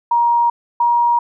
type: tone pair in turn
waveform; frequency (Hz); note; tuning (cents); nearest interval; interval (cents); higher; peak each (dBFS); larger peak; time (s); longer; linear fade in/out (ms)
sine; 945 / 949.3; A#5 / A#5; +23 / +31; unison; 8; second; -11; neither; 0.11-0.5 / 0.8-1.19; neither; 5
effects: none